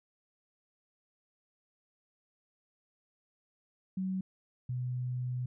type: tone pair in turn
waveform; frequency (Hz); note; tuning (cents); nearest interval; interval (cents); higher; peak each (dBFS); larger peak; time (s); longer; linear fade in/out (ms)
sine; 188.4 / 125.16; F#3 / B2; +32 / +24; perfect fifth; 708; first; -31 / -32; first; 3.97-4.21 / 4.69-5.46; second; 5
effects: none